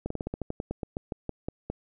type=slowing click train; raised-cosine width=2 ms; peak=-18 dBFS; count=16; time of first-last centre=0.06-1.7 s; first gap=44 ms; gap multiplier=1.12; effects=none